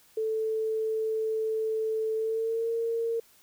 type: tone with pitch glide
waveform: sine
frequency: 440 to 459.5 Hz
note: A4 to A#4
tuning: 0 to -25 cents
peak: -26 dBFS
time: 0.17-3.2 s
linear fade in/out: 5 ms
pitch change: +75 cents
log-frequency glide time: 2.16-2.7 s
effects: white hiss -60 dBFS RMS until 3.42 s